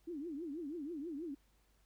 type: tone with vibrato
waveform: sine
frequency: 311.1 Hz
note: D#4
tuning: in tune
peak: -40 dBFS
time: 0.07-1.35 s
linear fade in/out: 10 ms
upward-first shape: triangle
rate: 6.2 Hz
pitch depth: 270 cents each way
effects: added 50 Hz sine -70 dBFS peak until 1.85 s + pink hiss -75 dBFS RMS until 1.85 s